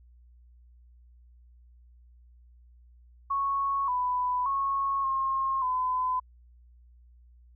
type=tone with pitch steps; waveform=sine; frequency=1105 / 995 / 1098 / 1072 / 1013 Hz; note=C#6 / B5 / C#6 / C6 / B5; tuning=-6 / +13 / -17 / +42 / +44 cents; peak=-25 dBFS; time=3.3-6.2 s; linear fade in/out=10 ms; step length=580 ms; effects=added 60 Hz sine -53 dBFS peak until 7.55 s